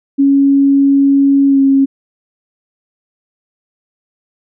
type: tone with pitch glide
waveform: sine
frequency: 277.2 to 272.4 Hz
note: C#4 to C#4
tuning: 0 to -30 cents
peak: -6 dBFS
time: 0.18-1.86 s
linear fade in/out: 20 ms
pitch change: -30 cents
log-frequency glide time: 1.47-1.6 s
effects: none